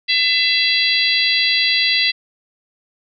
harmonic tone, 671 Hz, E5, 31 cents sharp, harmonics 3 / 4 / 5 / 6 / 7, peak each -20 / -20 / -20 / -20 / -20 dBFS, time 0.08-2.12 s, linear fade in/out 20 ms, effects none

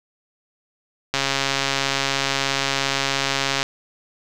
click train, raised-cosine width 0.2 ms, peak -3 dBFS, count 342, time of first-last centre 1.14-3.629 s, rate 137 Hz, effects none

